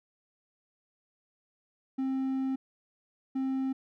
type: tone pair in turn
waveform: triangle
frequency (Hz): 265.1 / 265.1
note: C4 / C4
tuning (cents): +23 / +23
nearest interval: unison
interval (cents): 0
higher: neither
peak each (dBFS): -26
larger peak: neither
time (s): 1.98-2.56 / 3.35-3.73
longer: first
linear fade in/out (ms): 10
effects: none